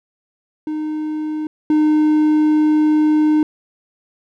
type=tone pair in turn; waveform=triangle; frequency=307.6 / 305.7 Hz; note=D#4 / D#4; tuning=-20 / -30 cents; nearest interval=unison; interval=10 cents; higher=first; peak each=-18 / -9 dBFS; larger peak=second; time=0.67-1.47 / 1.7-3.43 s; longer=second; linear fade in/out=2 ms; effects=none